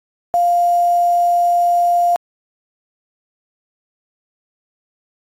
sine tone with quantisation, 698.5 Hz, F5, in tune, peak -11 dBFS, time 0.34-2.16 s, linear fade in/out 0 ms, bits 6, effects AAC 48 kbps

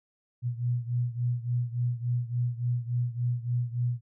sine beating tone pair, 120.4 / 123.9 Hz, B2 / B2, -44 / +6 cents, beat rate 3.5 Hz, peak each -28 / -31 dBFS, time 0.42-4.01 s, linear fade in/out 50 ms, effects none

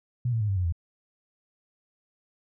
sine tone with pitch steps, 122.4 / 113.55 / 105.33 / 97.71 / 90.64 / 84.09 Hz, B2 / A#2 / G#2 / G2 / F#2 / E2, -15 / -45 / +25 / -5 / -35 / +35 cents, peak -23 dBFS, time 0.25-0.724 s, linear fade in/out 5 ms, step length 79 ms, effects none

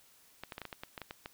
clicks, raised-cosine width 0.3 ms, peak -25 dBFS, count 11, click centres 0.436 / 0.522 / 0.581 / 0.617 / 0.653 / 0.728 / 0.835 / 0.978 / 1.017 / 1.109 / 1.259 s, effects white hiss -63 dBFS RMS until 1.33 s

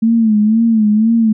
sine tone with vibrato, 220 Hz, A3, in tune, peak -8 dBFS, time 0.02-1.33 s, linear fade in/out 10 ms, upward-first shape sine, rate 2 Hz, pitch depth 85 cents each way, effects none

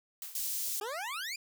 blue noise with exponential decay, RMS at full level -39 dBFS, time 0.22-0.63 s, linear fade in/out 1 ms, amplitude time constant 88 ms
white high-pass noise, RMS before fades -35 dBFS, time 0.35-0.8 s, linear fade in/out 2 ms, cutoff 5100 Hz, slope 12 dB/octave
20% pulse exponential sweep, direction up, 392 to 2484 Hz, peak -31 dBFS, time 0.81-1.36 s, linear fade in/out 5 ms
effects none

